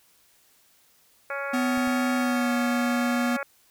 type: harmonic tone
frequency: 278.7 Hz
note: C#4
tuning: 9 cents sharp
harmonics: 2 / 3 / 4 / 5 / 6 / 7 / 8 / 9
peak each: -33 / -40 / -38 / -33 / -37 / -44 / -39 / -46 dBFS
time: 1.3-3.43 s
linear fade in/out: 2 ms
type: tone with pitch glide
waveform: square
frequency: 251 to 242.7 Hz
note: B3 to B3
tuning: +28 to -30 cents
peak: -24 dBFS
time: 1.53-3.37 s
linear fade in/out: 10 ms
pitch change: -58 cents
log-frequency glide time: 2.16-2.51 s
type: clicks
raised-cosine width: 5 ms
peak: -33 dBFS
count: 2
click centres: 1.776 / 1.875 s
effects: white hiss -61 dBFS RMS until 3.7 s